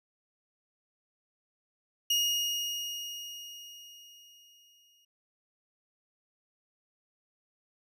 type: tone with exponential decay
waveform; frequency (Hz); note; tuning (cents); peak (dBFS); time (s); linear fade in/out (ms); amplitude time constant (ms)
30% pulse; 2866; F7; +44; -21; 2.1-5.05; 5; 640
effects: resampled to 32000 Hz